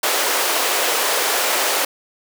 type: high-pass noise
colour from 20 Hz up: pink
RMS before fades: -19 dBFS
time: 0.03-1.85 s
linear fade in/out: 5 ms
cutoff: 430 Hz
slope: 24 dB/octave
effects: none